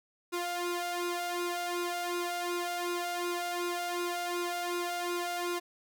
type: tone with flanger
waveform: sawtooth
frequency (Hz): 350.7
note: F4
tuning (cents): +7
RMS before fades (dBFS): -34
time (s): 0.32-5.6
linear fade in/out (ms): 20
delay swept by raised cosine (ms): 0.78 to 1.48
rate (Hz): 2.7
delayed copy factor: +0.75
effects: none